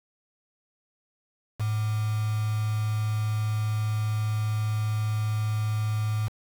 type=tone with quantisation; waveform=sine; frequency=107.5 Hz; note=A2; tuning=40 cents flat; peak=-24 dBFS; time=1.59-6.29 s; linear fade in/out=20 ms; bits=6; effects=none